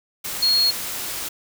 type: tone in noise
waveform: sine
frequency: 4300 Hz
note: C8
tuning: 47 cents sharp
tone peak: -15 dBFS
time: 0.42-0.71 s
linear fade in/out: 10 ms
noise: white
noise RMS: -29 dBFS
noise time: 0.24-1.29 s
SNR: +11 dB
effects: none